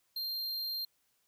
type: tone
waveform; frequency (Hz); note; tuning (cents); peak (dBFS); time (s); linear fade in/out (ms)
square; 4186; C8; 0; -35; 0.16-0.85; 5
effects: white hiss -75 dBFS RMS until 1.27 s